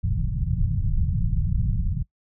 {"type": "low-pass noise", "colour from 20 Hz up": "pink", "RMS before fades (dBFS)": -23, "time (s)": [0.03, 2.03], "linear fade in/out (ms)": 10, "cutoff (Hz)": 170, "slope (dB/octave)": 48, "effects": ["noise-tail reverb RT60 0.1 s tail -21 dB re dry"]}